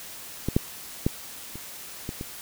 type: clicks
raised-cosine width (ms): 3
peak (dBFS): -12 / -6 / -8 / -25 / -18 / -20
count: 6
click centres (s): 0.486 / 0.565 / 1.065 / 1.556 / 2.091 / 2.211
effects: white hiss -41 dBFS RMS until 2.41 s